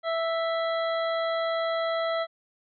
harmonic tone with a mistuned harmonic, 659.3 Hz, E5, in tune, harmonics 1 / 2 / 3 / 5 / 6, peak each -26 / -32 / -36 / -40 / -42 dBFS, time 0.03-2.27 s, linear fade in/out 50 ms, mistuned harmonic 6, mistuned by +24 cents, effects none

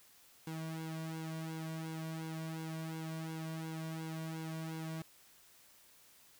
sawtooth tone with flanger, 160.6 Hz, E3, 45 cents flat, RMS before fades -42 dBFS, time 0.47-5.02 s, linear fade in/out 2 ms, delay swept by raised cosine 1.6 to 2.36 ms, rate 2.8 Hz, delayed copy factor -0.85, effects white hiss -63 dBFS RMS until 6.39 s

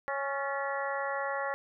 harmonic tone with a mistuned harmonic, 276.7 Hz, C#4, 3 cents flat, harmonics 2 / 3 / 4 / 5 / 6 / 7, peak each -35 / -37 / -38 / -39 / -40 / -40 dBFS, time 0.08-1.54 s, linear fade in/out 0 ms, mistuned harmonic 6, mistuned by +70 cents, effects none

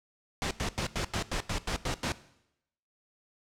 pink noise bursts, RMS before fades -31 dBFS, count 10, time 0.42-2.12 s, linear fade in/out 0 ms, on 89 ms, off 90 ms, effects noise-tail reverb RT60 0.8 s tail -17 dB re dry + low-pass 7000 Hz 12 dB/octave

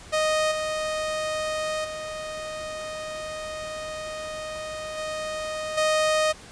sawtooth tone with level steps, 621 Hz, D#5, 3 cents flat, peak -17 / -22 / -28 / -25 / -16 dBFS, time 0.12-6.33 s, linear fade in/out 20 ms, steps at 0.51 / 1.84 / 4.97 / 5.77 s, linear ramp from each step 10 ms, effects pink hiss -45 dBFS RMS until 6.51 s + resampled to 22050 Hz

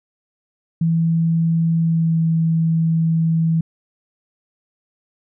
sine tone with pitch glide, 164.81 to 163.11 Hz, E3 to E3, 0 to -18 cents, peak -14 dBFS, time 0.81-3.61 s, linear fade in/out 5 ms, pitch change -18 cents, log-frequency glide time 1.79-2.2 s, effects none

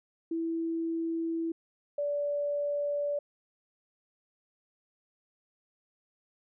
sine tone pair in turn, 329.6 / 579 Hz, E4 / D5, 0 / -25 cents, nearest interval minor seventh, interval 975 cents, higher second, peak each -29 / -28 dBFS, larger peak second, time 0.31-1.52 / 1.98-3.19 s, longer neither, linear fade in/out 5 ms, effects none

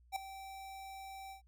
square tone with ADSR envelope, 776 Hz, G5, 18 cents flat, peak -33 dBFS, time 0.12-1.42 s, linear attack 41 ms, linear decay 3 ms, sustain -14 dB, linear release 110 ms, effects added 60 Hz sine -62 dBFS peak until 1.47 s

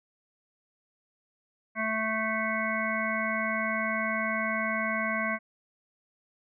harmonic tone, 220 Hz, A3, in tune, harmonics 1 / 3 / 5 / 7 / 9 / 10, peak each -34 / -34 / -34 / -34 / -34 / -34 dBFS, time 1.75-5.39 s, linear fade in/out 50 ms, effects none

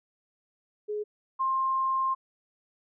sine tone pair in turn, 420 / 1058.3 Hz, G#4 / C6, +19 / +19 cents, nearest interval octave + major third, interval 1600 cents, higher second, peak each -29 / -24 dBFS, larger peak second, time 0.88-1.04 / 1.39-2.15 s, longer second, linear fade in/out 20 ms, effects none

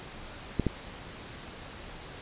clicks, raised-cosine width 3 ms, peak -12 dBFS, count 2, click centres 0.597 / 0.667 s, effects pink hiss -44 dBFS RMS until 2.21 s + resampled to 8000 Hz

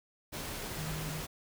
sine tone in noise, 155.56 Hz, D#3, in tune, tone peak -38 dBFS, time 0.77-1.22 s, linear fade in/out 20 ms, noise pink, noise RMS -40 dBFS, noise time 0.32-1.27 s, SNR -1 dB, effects none

